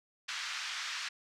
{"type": "band-pass noise", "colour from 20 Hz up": "pink", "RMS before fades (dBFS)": -39, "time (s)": [0.28, 1.09], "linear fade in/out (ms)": 10, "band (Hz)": [1300, 6000], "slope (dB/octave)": 24, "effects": []}